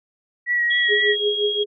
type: tone with vibrato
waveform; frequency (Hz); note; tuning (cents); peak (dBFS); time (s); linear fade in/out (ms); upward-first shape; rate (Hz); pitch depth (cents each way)
sine; 1921; B6; -48; -17; 0.46-1.16; 50; sine; 3.9; 21
type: tone with pitch glide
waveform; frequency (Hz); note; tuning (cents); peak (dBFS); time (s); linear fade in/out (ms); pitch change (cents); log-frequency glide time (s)
sine; 3322 to 3282; G#7 to G#7; 0 to -21; -22; 0.7-1.64; 10; -21; 0.81-1.22
type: tone with tremolo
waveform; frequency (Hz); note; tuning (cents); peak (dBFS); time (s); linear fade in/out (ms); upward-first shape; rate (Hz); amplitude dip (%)
sine; 415.3; G#4; 0; -16; 0.88-1.66; 50; triangle; 5.7; 95
effects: none